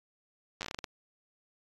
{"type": "slowing click train", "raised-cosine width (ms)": 0.2, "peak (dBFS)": -19, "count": 10, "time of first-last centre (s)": [0.61, 0.842], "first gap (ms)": 9, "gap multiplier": 1.25, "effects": ["AAC 32 kbps"]}